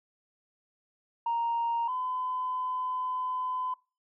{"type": "tone pair in turn", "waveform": "sine", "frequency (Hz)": [932.3, 1013.5], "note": ["A#5", "B5"], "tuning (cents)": [0, 45], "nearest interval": "minor second", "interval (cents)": 145, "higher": "second", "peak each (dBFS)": [-25, -29], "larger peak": "first", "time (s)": [[1.26, 1.88], [1.88, 3.74]], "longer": "second", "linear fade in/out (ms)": 5, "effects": ["noise-tail reverb RT60 0.3 s tail -22 dB re dry", "tanh soft clip ceiling -23 dBFS"]}